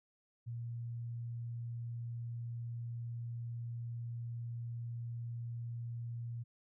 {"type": "tone", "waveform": "sine", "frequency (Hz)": 117.8, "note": "A#2", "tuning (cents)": 19, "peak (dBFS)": -39, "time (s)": [0.46, 6.44], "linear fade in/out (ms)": 20, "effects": []}